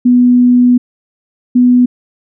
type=tone pair in turn; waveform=sine; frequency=246.4 / 247.3 Hz; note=B3 / B3; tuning=-4 / +3 cents; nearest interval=unison; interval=7 cents; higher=second; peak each=-4 dBFS; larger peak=neither; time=0.05-0.78 / 1.55-1.86 s; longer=first; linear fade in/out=10 ms; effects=none